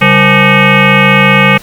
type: tone with frequency modulation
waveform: sine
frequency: 1200 Hz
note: D6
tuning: 37 cents sharp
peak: -3 dBFS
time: 0.01-1.58 s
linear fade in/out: 10 ms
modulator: 335 Hz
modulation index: 4.4
effects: pink hiss -33 dBFS RMS until 1.62 s